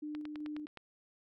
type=tone with tremolo; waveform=sine; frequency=300.6 Hz; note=D4; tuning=40 cents sharp; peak=-38 dBFS; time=0.02-0.66 s; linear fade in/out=10 ms; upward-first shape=square; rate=2.6 Hz; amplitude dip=25%
type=click train; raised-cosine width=0.3 ms; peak=-31 dBFS; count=7; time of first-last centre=0.15-0.773 s; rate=9.63 Hz
effects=none